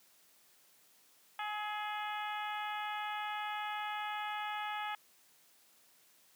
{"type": "harmonic tone with a mistuned harmonic", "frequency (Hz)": 420, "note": "G#4", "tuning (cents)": 19, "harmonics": [2, 3, 4, 5, 6, 7, 8], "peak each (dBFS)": [-39, -43, -45, -47, -49, -50, -51], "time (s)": [1.39, 4.95], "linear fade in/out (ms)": 2, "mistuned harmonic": 3, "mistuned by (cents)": 20, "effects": ["white hiss -66 dBFS RMS until 6.35 s", "high-pass 150 Hz 12 dB/octave"]}